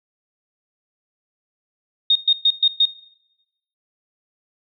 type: tone bursts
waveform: sine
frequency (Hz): 3700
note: A#7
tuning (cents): -14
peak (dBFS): -11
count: 5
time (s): 2.1-2.855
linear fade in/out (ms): 5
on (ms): 55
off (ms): 120
effects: noise-tail reverb RT60 0.9 s tail -20 dB re dry